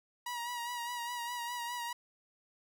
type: tone with vibrato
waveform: sawtooth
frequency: 959 Hz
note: A#5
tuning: 49 cents sharp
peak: -33 dBFS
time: 0.26-1.93 s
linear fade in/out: 5 ms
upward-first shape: sine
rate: 4.9 Hz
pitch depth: 37 cents each way
effects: none